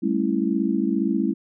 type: chord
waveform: sine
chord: A dominant seventh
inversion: third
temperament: just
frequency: 198 / 220 / 275 / 330 Hz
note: G3 / A3 / C#4 / E4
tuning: +18 / 0 / -14 / +2 cents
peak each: -25 dBFS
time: 0.02-1.34 s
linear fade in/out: 20 ms
effects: none